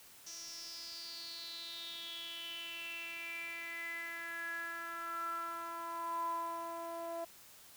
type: tone with band-pass filter sweep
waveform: sawtooth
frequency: 335.7 Hz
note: E4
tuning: 32 cents sharp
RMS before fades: -43 dBFS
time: 0.26-7.25 s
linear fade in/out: 10 ms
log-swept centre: 5900 to 750 Hz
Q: 9.1
effects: white hiss -58 dBFS RMS until 7.76 s